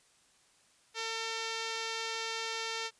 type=tone; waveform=5% pulse; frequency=451.3 Hz; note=A4; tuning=44 cents sharp; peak=-23 dBFS; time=0.94-2.91 s; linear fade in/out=50 ms; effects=white hiss -66 dBFS RMS until 2.99 s + resampled to 22050 Hz